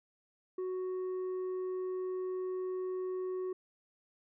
sine tone with tanh clipping, 370.3 Hz, F#4, 1 cent sharp, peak -35 dBFS, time 0.58-3.53 s, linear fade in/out 5 ms, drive 4 dB, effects none

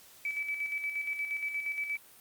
sine tone with tremolo, 2300 Hz, D7, 37 cents flat, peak -30 dBFS, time 0.25-1.97 s, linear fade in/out 2 ms, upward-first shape square, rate 8.5 Hz, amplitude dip 50%, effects white hiss -56 dBFS RMS until 2.2 s + Opus 48 kbps

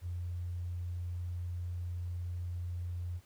triangle tone with tanh clipping, 87.9 Hz, F2, 12 cents sharp, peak -35 dBFS, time 0.01-3.21 s, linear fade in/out 50 ms, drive 3 dB, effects pink hiss -65 dBFS RMS until 3.25 s

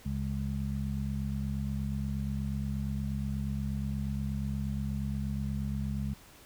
harmonic tone, 68.4 Hz, C#2, 23 cents flat, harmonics 1 / 2 / 3, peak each -35 / -35 / -35 dBFS, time 0.05-6.14 s, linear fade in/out 10 ms, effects pink hiss -55 dBFS RMS until 6.45 s

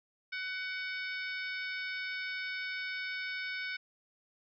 harmonic tone with a mistuned harmonic, 749 Hz, F#5, 21 cents sharp, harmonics 2 / 3 / 4 / 5 / 6 / 7, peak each -39 / -39 / -50 / -47 / -50 / -49 dBFS, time 0.32-3.77 s, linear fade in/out 10 ms, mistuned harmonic 5, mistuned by -33 cents, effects none

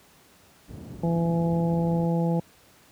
pink low-pass noise, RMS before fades -37 dBFS, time 0.68-2.07 s, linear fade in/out 20 ms, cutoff 300 Hz, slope 12 dB/octave
harmonic tone, 167.9 Hz, E3, 32 cents sharp, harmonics 1 / 2 / 3 / 4 / 5, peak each -22 / -32 / -30 / -37 / -35 dBFS, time 1.03-2.4 s, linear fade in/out 5 ms
effects pink hiss -56 dBFS RMS until 2.91 s + high-pass 80 Hz 12 dB/octave

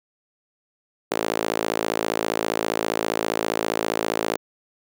sawtooth tone with high-pass filter, 55 Hz, A1, in tune, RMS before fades -25 dBFS, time 1.11-4.37 s, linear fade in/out 5 ms, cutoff 420 Hz, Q 1.5, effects none

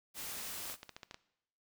white noise, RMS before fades -43 dBFS, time 0.14-0.77 s, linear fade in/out 50 ms
clicks, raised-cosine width 0.2 ms, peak -29 dBFS, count 9, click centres 0.655 / 0.699 / 0.741 / 0.831 / 0.893 / 0.965 / 1.032 / 1.111 / 1.144 s
effects noise-tail reverb RT60 0.8 s tail -18 dB re dry

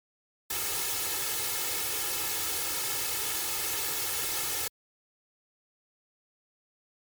white noise with comb filter, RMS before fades -31 dBFS, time 0.5-4.68 s, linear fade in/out 5 ms, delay 2.3 ms, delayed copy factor +0.75, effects high-pass 60 Hz 12 dB/octave + MP3 96 kbps

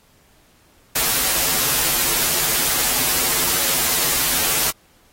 white noise with comb filter, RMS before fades -19 dBFS, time 0.95-4.71 s, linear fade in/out 10 ms, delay 10 ms, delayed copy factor -1, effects pink hiss -56 dBFS RMS until 5.12 s + AAC 48 kbps

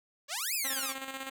5% pulse exponential two-way sweep, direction up then down, 536 to 2637 to 1038 Hz, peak -21 dBFS, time 0.28-0.95 s, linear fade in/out 50 ms, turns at 0.54 s
5% pulse tone with tremolo, 267.6 Hz, C4, 39 cents sharp, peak -25 dBFS, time 0.64-1.3 s, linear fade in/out 10 ms, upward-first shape square, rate 16 Hz, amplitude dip 50%
effects none

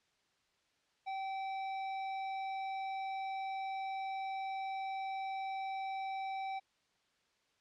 sine tone with hard clipping, 772 Hz, G5, 27 cents flat, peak -39 dBFS, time 1.06-6.6 s, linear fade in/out 20 ms, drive 10 dB, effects white hiss -75 dBFS RMS until 7.6 s + low-pass 5000 Hz 12 dB/octave

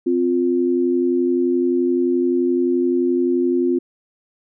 sine tone pair together, 260 / 351.6 Hz, C4 / F4, -11 / +12 cents, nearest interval perfect fourth, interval 523 cents, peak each -19 / -17 dBFS, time 0.06-3.79 s, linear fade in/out 10 ms, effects none

